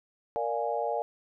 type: chord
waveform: sine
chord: Bb dominant seventh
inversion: none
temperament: equal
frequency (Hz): 466.2 / 587.3 / 698.5 / 830.6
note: Bb4 / D5 / F5 / Ab5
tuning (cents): 0 / 0 / 0 / 0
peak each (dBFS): -33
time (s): 0.36-1.02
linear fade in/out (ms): 0
effects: none